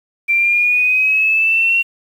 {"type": "exponential sweep", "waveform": "sine", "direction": "up", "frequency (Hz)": [2349, 2747], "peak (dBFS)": -11, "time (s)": [0.28, 1.83], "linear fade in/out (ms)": 20, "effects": ["7-bit"]}